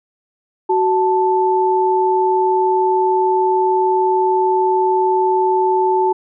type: tone pair together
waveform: sine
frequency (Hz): 373.4 / 880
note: F#4 / A5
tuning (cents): +16 / 0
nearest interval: octave + minor third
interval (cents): 1484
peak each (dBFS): -15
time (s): 0.69-6.13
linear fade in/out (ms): 10
effects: none